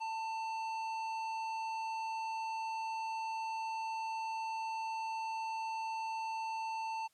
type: tone with tanh clipping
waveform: triangle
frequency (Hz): 892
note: A5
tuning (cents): +23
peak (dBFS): -38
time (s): 0-7.08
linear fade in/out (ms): 20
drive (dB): 16
effects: white hiss -73 dBFS RMS until 7.13 s + low-pass 11000 Hz 12 dB/octave